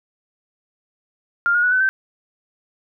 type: tone with pitch steps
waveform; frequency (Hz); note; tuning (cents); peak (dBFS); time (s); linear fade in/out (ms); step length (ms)
sine; 1400 / 1436 / 1473 / 1510.9 / 1549.8; F6 / F6 / F#6 / F#6 / G6; +4 / +48 / -8 / +36 / -20; -14; 1.46-1.89; 0; 86
effects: none